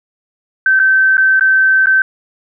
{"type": "tone with dropouts", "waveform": "sine", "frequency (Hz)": 1545, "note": "G6", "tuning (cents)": -26, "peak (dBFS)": -7, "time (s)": [0.66, 2.02], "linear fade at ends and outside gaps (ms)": 2, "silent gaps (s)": [[0.793, 0.798], [1.17, 1.179], [1.396, 1.409], [1.859, 1.869]], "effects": []}